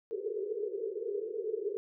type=band-pass noise; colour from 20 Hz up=white; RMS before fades=-36 dBFS; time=0.11-1.77 s; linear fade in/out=0 ms; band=390 to 450 Hz; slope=96 dB/octave; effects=none